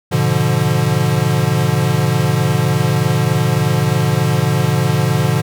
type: chord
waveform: square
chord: G# diminished seventh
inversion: none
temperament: equal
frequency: 103.83 / 123.47 / 146.83 / 174.61 Hz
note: G#2 / B2 / D3 / F3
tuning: 0 / 0 / 0 / 0 cents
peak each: -22 / -18 / -17 / -21 dBFS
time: 0.11-5.42 s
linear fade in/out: 20 ms
effects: none